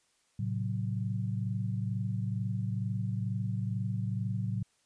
sine chord, F# diminished, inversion first, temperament just, 111 / 133.2 / 185 Hz, A2 / C3 / F#3, +16 / +31 / 0 cents, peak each -32 / -37 / -36 dBFS, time 0.39-4.63 s, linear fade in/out 5 ms, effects white hiss -71 dBFS RMS until 4.85 s + resampled to 22050 Hz

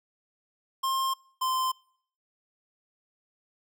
square tone pair in turn, 1062 / 1037.7 Hz, C6 / C6, +25 / -15 cents, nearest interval unison, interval 40 cents, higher first, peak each -26 / -26 dBFS, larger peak neither, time 0.83-1.14 / 1.41-1.72 s, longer neither, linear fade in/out 10 ms, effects noise-tail reverb RT60 0.6 s tail -26 dB re dry

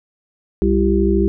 harmonic tone with a mistuned harmonic, 65 Hz, C2, 11 cents flat, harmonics 1 / 3 / 5 / 6, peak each -18 / -18 / -18 / -18 dBFS, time 0.62-1.28 s, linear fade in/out 0 ms, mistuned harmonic 5, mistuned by +63 cents, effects none

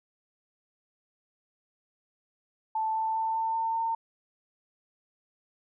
sine tone with pitch steps, 880 / 885.6 / 891.3 / 896.9 / 902.7 / 908.4 Hz, A5 / A5 / A5 / A5 / A5 / A#5, 0 / +11 / +22 / +33 / +44 / -45 cents, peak -26 dBFS, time 2.75-3.95 s, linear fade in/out 5 ms, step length 200 ms, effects none

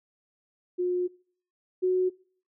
sine tone pair in turn, 359.2 / 368.4 Hz, F4 / F#4, +49 / -7 cents, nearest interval unison, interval 44 cents, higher second, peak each -24 / -21 dBFS, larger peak second, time 0.78-1.08 / 1.82-2.1 s, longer first, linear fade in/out 20 ms, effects noise-tail reverb RT60 0.5 s tail -23 dB re dry

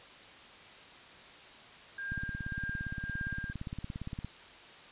sine tone with tremolo, 1604 Hz, G6, 39 cents sharp, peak -35 dBFS, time 1.98-3.53 s, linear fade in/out 5 ms, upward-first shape triangle, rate 1.8 Hz, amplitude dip 55%
click train, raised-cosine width 5 ms, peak -26 dBFS, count 38, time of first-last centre 2.12-4.246 s, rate 17.4 Hz
effects white hiss -52 dBFS RMS until 4.91 s + resampled to 8000 Hz

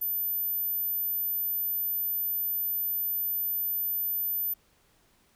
sine tone, 13910 Hz, A9, 21 cents flat, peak -27 dBFS, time 0.01-4.54 s, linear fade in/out 10 ms, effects pink hiss -65 dBFS RMS until 5.35 s

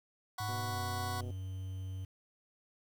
sawtooth chord, F# suspended fourth, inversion none, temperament just, 740 / 986.7 / 1110 Hz, F#5 / B5 / C#6, 0 / -2 / +2 cents, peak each -36 / -41 / -38 dBFS, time 0.38-1.21 s, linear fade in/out 5 ms
triangle tone with pitch glide, 103.83 to 94.12 Hz, G#2 to F#2, 0 to +30 cents, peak -36 dBFS, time 0.4-2.05 s, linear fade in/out 5 ms, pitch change -170 cents, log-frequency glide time 0.7-0.76 s
click train, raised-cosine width 2 ms, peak -35 dBFS, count 102, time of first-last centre 0.49-1.305 s, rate 124 Hz
effects 10-bit

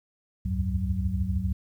sine tone cluster, 66.9 / 73.6 / 86.7 / 99.6 / 187.4 Hz, C2 / D2 / F2 / G2 / F#3, +39 / +4 / -12 / +28 / +22 cents, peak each -31 dBFS, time 0.45-1.53 s, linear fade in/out 10 ms, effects 10-bit

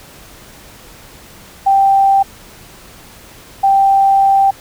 sine tone pair in turn, 784 / 784 Hz, G5 / G5, 0 / 0 cents, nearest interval unison, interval 0 cents, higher neither, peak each -7 dBFS, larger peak neither, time 1.66-2.23 / 3.63-4.51 s, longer second, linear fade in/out 10 ms, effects pink hiss -39 dBFS RMS until 4.6 s

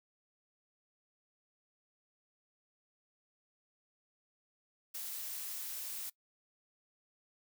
blue noise, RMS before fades -42 dBFS, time 4.94-6.1 s, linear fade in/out 10 ms, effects noise-tail reverb RT60 0.1 s tail -22 dB re dry

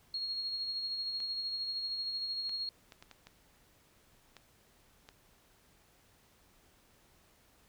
sine tone with tremolo, 4289 Hz, C8, 42 cents sharp, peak -33 dBFS, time 0.14-2.69 s, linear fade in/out 2 ms, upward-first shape sine, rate 13 Hz, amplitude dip 35%
clicks, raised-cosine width 0.2 ms, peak -33 dBFS, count 8, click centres 1.203 / 2.494 / 2.922 / 3.025 / 3.113 / 3.27 / 4.367 / 5.089 s
effects pink hiss -66 dBFS RMS until 7.68 s

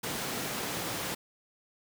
pink high-pass noise, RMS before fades -35 dBFS, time 0.03-1.15 s, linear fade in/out 10 ms, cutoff 150 Hz, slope 12 dB/octave, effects none

